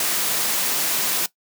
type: high-pass noise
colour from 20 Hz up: white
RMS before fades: -22 dBFS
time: 0-1.26 s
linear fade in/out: 2 ms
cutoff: 150 Hz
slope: 24 dB/octave
effects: noise-tail reverb RT60 0.1 s tail -18 dB re dry